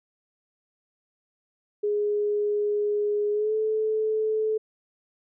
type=tone with pitch glide; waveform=sine; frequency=415.3 to 434.7 Hz; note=G#4 to A4; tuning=0 to -21 cents; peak=-22 dBFS; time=1.83-4.58 s; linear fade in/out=10 ms; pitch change=+79 cents; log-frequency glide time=3.32-3.54 s; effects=none